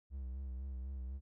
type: tone with vibrato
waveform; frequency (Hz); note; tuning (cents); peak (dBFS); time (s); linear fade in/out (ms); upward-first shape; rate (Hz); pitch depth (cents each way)
triangle; 65.41; C2; 0; -38; 0.1-1.21; 50; sine; 4; 68
effects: none